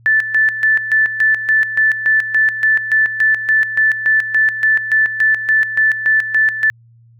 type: tone with tremolo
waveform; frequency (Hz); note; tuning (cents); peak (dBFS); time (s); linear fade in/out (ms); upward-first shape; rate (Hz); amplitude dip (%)
sine; 1755; A6; -5; -9; 0.06-6.7; 0; square; 3.5; 70
effects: added 116 Hz sine -44 dBFS peak until 7.19 s